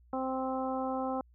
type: harmonic tone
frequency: 261.6 Hz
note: C4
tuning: in tune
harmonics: 1 / 2 / 3 / 4 / 5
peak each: -35 / -36 / -36 / -41 / -43 dBFS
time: 0.13-1.21 s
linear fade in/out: 2 ms
effects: added 60 Hz sine -58 dBFS peak until 1.34 s